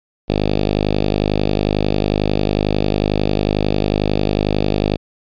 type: tone with notch filter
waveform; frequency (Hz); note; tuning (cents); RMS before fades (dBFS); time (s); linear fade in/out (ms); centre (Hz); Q
5% pulse; 51.1; G#1; -27; -17; 0.28-4.97; 20; 1500; 0.8
effects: resampled to 11025 Hz